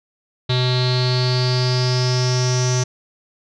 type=tone with low-pass filter sweep; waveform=square; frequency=126.2 Hz; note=B2; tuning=38 cents sharp; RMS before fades=-18 dBFS; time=0.49-2.84 s; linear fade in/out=10 ms; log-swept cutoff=3900 to 6000 Hz; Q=9.8; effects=none